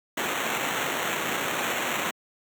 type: noise with sample-and-hold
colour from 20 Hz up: violet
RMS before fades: -28 dBFS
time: 0.17-2.11 s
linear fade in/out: 5 ms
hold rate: 4900 Hz
effects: high-pass 200 Hz 12 dB/octave